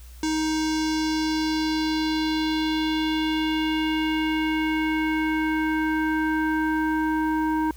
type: tone with low-pass filter sweep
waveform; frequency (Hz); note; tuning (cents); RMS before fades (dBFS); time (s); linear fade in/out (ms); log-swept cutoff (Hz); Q
square; 313.4; D#4; +13; -24; 0.23-7.71; 2; 6600 to 1200; 2.6
effects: added 60 Hz sine -41 dBFS peak until 7.76 s + white hiss -53 dBFS RMS until 7.76 s